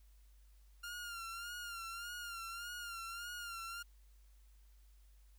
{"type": "tone with vibrato", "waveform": "sawtooth", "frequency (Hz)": 1396.9, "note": "F6", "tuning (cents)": 0, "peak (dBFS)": -40, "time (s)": [0.83, 3.83], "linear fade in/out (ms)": 10, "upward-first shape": "sine", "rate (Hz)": 1.7, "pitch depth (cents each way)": 58, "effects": ["added 50 Hz sine -60 dBFS peak until 5.38 s", "white hiss -75 dBFS RMS until 5.38 s"]}